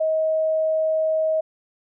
sine tone, 633 Hz, D#5, 30 cents sharp, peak -18 dBFS, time 0-1.41 s, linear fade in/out 10 ms, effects none

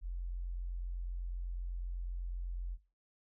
sine tone, 44 Hz, F1, 14 cents sharp, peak -36 dBFS, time 0.01-2.78 s, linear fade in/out 50 ms, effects noise-tail reverb RT60 0.3 s tail -18 dB re dry

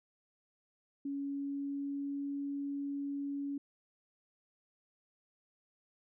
sine tone with pitch glide, 279.8 to 281.7 Hz, C#4 to C#4, +16 to +28 cents, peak -35 dBFS, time 1.05-3.58 s, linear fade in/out 5 ms, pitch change +12 cents, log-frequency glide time 1.21-2.32 s, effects none

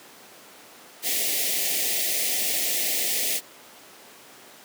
white band-stop noise, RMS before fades -25 dBFS, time 1.02-3.41 s, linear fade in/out 50 ms, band 770 to 1800 Hz, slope 96 dB/octave, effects pink hiss -47 dBFS RMS until 4.64 s + high-pass 300 Hz 12 dB/octave

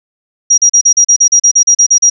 sine tone bursts, 5720 Hz, F8, 41 cents sharp, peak -3 dBFS, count 14, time 0.5-2.1 s, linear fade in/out 10 ms, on 79 ms, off 38 ms, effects none

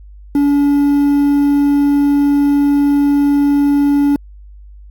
triangle tone with quantisation, 285.5 Hz, D4, 49 cents flat, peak -7 dBFS, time 0.35-4.16 s, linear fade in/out 2 ms, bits 6, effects added 50 Hz sine -34 dBFS peak until 4.9 s + AAC 64 kbps

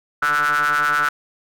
square ring-modulated tone, 73.42 Hz, D2, in tune, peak -14 dBFS, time 0.22-1.09 s, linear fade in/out 5 ms, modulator 1400 Hz, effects none

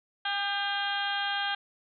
harmonic tone with a mistuned harmonic, 403.3 Hz, G4, 49 cents sharp, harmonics 2 / 3 / 4 / 5 / 6 / 7 / 8 / 9 / 10, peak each -33 / -40 / -32 / -44 / -43 / -41 / -34 / -43 / -44 dBFS, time 0.25-1.55 s, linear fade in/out 5 ms, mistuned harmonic 4, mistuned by -32 cents, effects none

